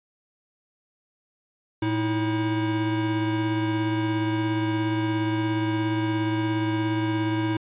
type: tone pair together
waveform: square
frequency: 112.25 / 319.7 Hz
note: A2 / D#4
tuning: +35 / +47 cents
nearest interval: octave + tritone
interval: 1812 cents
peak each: -28 / -25 dBFS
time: 1.82-7.57 s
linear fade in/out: 5 ms
effects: resampled to 8000 Hz